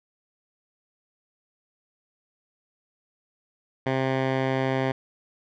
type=tone with low-pass filter; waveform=10% pulse; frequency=132.3 Hz; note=C3; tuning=20 cents sharp; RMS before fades=-25 dBFS; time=3.86-4.92 s; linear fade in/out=5 ms; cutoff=2400 Hz; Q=0.94; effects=none